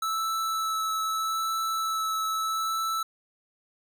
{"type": "tone with vibrato", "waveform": "square", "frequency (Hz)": 1312, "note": "E6", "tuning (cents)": -9, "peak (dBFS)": -27, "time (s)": [0.02, 3.03], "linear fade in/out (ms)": 5, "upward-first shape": "sine", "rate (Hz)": 0.79, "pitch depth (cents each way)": 10, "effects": []}